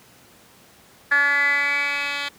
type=tone with band-pass filter sweep; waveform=10% pulse; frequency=285.2 Hz; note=C#4; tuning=49 cents sharp; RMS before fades=-21 dBFS; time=1.11-2.29 s; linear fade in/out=10 ms; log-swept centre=1700 to 2900 Hz; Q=8.6; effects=pink hiss -51 dBFS RMS until 2.38 s + high-pass 100 Hz 12 dB/octave